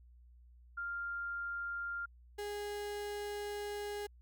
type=tone pair in turn; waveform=sine / 35% pulse; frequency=1396.9 / 412 Hz; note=F6 / G#4; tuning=0 / -14 cents; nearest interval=octave + major sixth; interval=2114 cents; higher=first; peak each=-37 / -37 dBFS; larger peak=neither; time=0.77-2.06 / 2.38-4.07 s; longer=second; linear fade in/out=10 ms; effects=added 60 Hz sine -57 dBFS peak until 4.21 s